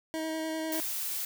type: tone with vibrato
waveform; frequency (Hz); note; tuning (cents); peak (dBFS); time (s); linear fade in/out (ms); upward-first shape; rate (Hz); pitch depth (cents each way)
25% pulse; 318.3; D#4; +39; -28; 0.14-0.8; 0; square; 10; 10
type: noise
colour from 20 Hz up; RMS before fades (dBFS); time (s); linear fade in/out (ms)
blue; -34; 0.72-1.25; 2
effects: none